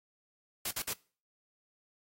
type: noise bursts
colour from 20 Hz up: white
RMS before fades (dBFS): -35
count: 3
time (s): 0.65-0.933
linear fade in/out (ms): 5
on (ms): 61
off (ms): 50
effects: noise-tail reverb RT60 0.4 s tail -23 dB re dry + AAC 48 kbps